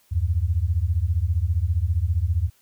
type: beating tone pair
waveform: sine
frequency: 77.78 / 92.78 Hz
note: D#2 / F#2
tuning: 0 / +5 cents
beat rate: 15 Hz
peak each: -22 / -22 dBFS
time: 0.11-2.5 s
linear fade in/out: 20 ms
effects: white hiss -61 dBFS RMS until 2.61 s